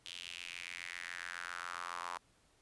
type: tone with high-pass filter sweep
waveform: square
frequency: 43.65 Hz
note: F1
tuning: in tune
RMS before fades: -45 dBFS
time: 0.05-2.18 s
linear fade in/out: 10 ms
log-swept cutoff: 3200 to 1000 Hz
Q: 3.8
effects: pink hiss -70 dBFS RMS until 2.61 s + resampled to 24000 Hz